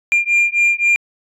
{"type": "beating tone pair", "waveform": "sine", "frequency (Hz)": [2394, 2397.8], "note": ["D7", "D7"], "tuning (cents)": [33, 35], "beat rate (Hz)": 3.8, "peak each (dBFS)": -13, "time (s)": [0.12, 0.96], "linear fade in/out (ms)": 0, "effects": ["tanh soft clip ceiling -9 dBFS"]}